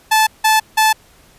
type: tone bursts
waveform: sawtooth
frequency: 872 Hz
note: A5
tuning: 16 cents flat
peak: -6 dBFS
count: 3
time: 0.11-0.93 s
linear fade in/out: 10 ms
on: 160 ms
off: 170 ms
effects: pink hiss -49 dBFS RMS until 1.38 s + resampled to 32000 Hz